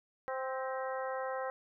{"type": "harmonic tone with a mistuned harmonic", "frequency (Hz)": 261.8, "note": "C4", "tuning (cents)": 1, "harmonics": [2, 3, 4, 5, 6, 7], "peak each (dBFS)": [-37, -41, -43, -45, -47, -48], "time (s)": [0.28, 1.5], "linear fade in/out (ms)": 0, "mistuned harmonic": 7, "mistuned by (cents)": 50, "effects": []}